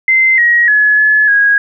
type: tone with pitch steps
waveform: sine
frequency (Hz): 2073 / 1896 / 1700 / 1712 / 1648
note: C7 / A#6 / G#6 / A6 / G#6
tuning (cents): -17 / +29 / +40 / -48 / -14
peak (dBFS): -6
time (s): 0.08-1.58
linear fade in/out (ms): 2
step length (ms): 300
effects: none